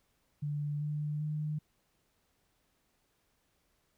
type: tone with pitch steps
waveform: sine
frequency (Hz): 146.83 / 149.31 / 151.83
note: D3 / D3 / D#3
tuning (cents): 0 / +29 / -42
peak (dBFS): -32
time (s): 0.42-1.59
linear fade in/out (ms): 10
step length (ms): 390
effects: pink hiss -75 dBFS RMS until 3.97 s